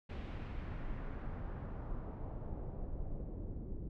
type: noise with low-pass filter sweep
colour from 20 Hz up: brown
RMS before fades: -42 dBFS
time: 0.09-3.89 s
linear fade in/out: 10 ms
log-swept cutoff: 3200 to 350 Hz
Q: 1.2
effects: none